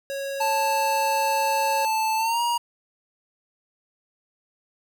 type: tone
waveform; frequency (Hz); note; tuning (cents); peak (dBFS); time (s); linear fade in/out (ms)
square; 551; C#5; -11; -28; 0.1-1.85; 0
type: tone with pitch glide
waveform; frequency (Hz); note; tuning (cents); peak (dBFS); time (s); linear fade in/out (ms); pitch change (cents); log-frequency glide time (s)
square; 880 to 948.6; A5 to A#5; 0 to +30; -22; 0.4-2.58; 10; +130; 2.17-2.41
effects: 8-bit